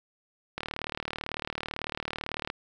click train, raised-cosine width 0.3 ms, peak -16 dBFS, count 74, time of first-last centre 0.58-2.501 s, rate 38 Hz, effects none

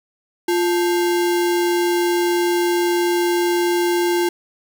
sine tone with sample-and-hold, 349.2 Hz, F4, in tune, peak -15 dBFS, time 0.48-4.29 s, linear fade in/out 5 ms, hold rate 1225 Hz, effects none

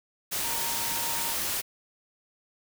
sine tone in noise, 927 Hz, A#5, 10 cents flat, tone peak -37 dBFS, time 0.43-1.34 s, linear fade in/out 20 ms, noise white, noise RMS -30 dBFS, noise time 0.31-1.62 s, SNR -10 dB, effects none

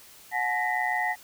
sine tone cluster, 729 / 857 / 1862 / 1988 Hz, F#5 / A5 / A#6 / B6, -26 / -46 / -2 / +11 cents, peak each -30 dBFS, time 0.31-1.16 s, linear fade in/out 50 ms, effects white hiss -51 dBFS RMS until 1.23 s

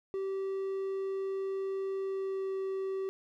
triangle tone with pitch glide, 387.1 to 384.4 Hz, G4 to G4, -22 to -34 cents, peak -30 dBFS, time 0.14-3.09 s, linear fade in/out 0 ms, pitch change -12 cents, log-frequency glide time 2.01-2.56 s, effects none

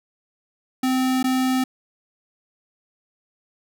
square tone with dropouts, 258.6 Hz, C4, 20 cents flat, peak -19 dBFS, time 0.83-1.64 s, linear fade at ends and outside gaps 5 ms, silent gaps 1.229-1.241 s, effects none

